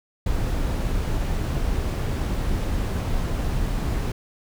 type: noise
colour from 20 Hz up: brown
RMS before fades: -24 dBFS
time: 0.26-4.12 s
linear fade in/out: 5 ms
effects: none